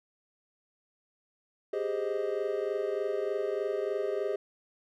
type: chord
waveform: triangle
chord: Ab major seventh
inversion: third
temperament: equal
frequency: 392 / 415.3 / 523.3 / 622.3 Hz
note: G4 / Ab4 / C5 / Eb5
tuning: 0 / 0 / 0 / 0 cents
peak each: -32 / -31 / -35 / -34 dBFS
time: 1.73-4.36 s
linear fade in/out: 5 ms
effects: none